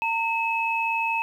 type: tone pair together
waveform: sine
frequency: 912.7 / 2583 Hz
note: A#5 / E7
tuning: -37 / -36 cents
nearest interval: octave + tritone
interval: 1801 cents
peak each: -25 dBFS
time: 0.02-1.22 s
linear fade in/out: 0 ms
effects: 9-bit